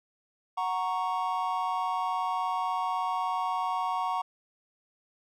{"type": "chord", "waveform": "triangle", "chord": "F# major", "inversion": "none", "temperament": "equal", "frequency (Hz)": [740, 932.3, 1108.7], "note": ["F#5", "A#5", "C#6"], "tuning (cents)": [0, 0, 0], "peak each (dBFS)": -30, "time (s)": [0.57, 4.22], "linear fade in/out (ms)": 10, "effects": []}